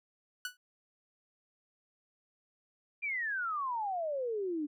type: tone with exponential decay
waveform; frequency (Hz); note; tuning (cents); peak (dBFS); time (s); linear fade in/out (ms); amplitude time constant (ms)
sawtooth; 1480; F#6; 0; -29; 0.45-0.57; 2; 25
type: exponential sweep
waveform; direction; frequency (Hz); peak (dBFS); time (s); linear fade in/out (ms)
sine; down; 2426 to 286.1; -32; 3.02-4.67; 20
effects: none